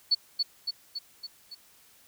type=tone with echo; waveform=sine; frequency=4435 Hz; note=C#8; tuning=in tune; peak=-19 dBFS; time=0.11-0.15 s; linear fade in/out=10 ms; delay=280 ms; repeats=5; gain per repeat=-4 dB; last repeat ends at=1.55 s; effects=white hiss -59 dBFS RMS until 2.07 s